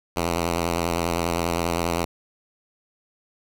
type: tone with vibrato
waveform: 5% pulse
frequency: 85 Hz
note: F2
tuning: 46 cents flat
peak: -11 dBFS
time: 0.16-2.05 s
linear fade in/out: 5 ms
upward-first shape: sine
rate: 10 Hz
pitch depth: 60 cents each way
effects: none